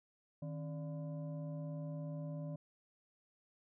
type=tone with frequency modulation; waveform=sine; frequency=155.56 Hz; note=D#3; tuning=in tune; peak=-40 dBFS; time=0.42-2.56 s; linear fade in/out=5 ms; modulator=428 Hz; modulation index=0.7; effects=none